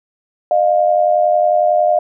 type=tone pair together; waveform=sine; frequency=613 / 704 Hz; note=D#5 / F5; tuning=-26 / +14 cents; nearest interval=major second; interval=240 cents; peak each=-13 dBFS; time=0.51-1.99 s; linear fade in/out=2 ms; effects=none